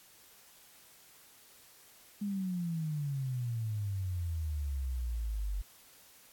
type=exponential sweep; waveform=sine; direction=down; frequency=207.7 to 47 Hz; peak=-32 dBFS; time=2.21-5.62 s; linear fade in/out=10 ms; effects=white hiss -59 dBFS RMS until 6.32 s + AAC 64 kbps